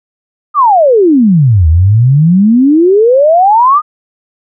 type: exponential two-way sweep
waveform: sine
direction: down then up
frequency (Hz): 1255 to 76.6 to 1255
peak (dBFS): -3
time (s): 0.54-3.82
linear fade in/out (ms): 50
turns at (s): 1.68
effects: none